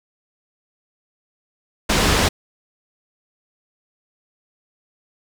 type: low-pass noise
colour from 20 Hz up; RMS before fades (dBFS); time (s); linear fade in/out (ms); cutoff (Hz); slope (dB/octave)
pink; -17; 1.89-2.29; 10; 7300; 12
effects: none